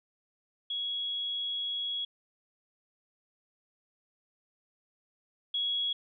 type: tone pair in turn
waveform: sine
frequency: 3334 / 3334 Hz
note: G#7 / G#7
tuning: +6 / +6 cents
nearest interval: unison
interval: 0 cents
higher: neither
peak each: -31 / -28 dBFS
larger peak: second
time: 0.7-2.05 / 5.54-5.93 s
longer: first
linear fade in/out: 5 ms
effects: none